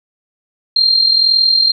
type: tone with amplitude modulation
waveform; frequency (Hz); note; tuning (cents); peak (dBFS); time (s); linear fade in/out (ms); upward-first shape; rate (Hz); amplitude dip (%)
sine; 4186; C8; 0; -6; 0.76-1.72; 5; sine; 41.7; 60
effects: none